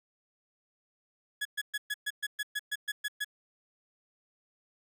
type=tone bursts; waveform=30% pulse; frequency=1685 Hz; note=G#6; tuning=25 cents sharp; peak=-28 dBFS; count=12; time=1.41-3.246 s; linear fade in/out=10 ms; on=43 ms; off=120 ms; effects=none